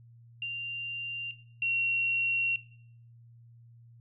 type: tone pair in turn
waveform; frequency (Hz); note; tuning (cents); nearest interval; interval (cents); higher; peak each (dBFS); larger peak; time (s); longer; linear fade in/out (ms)
sine; 2780 / 2739; F7 / F7; -9 / -34; unison; 25; first; -31 / -26; second; 0.42-1.31 / 1.62-2.56; second; 2
effects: noise-tail reverb RT60 0.6 s tail -17 dB re dry + added 117 Hz sine -52 dBFS peak until 4 s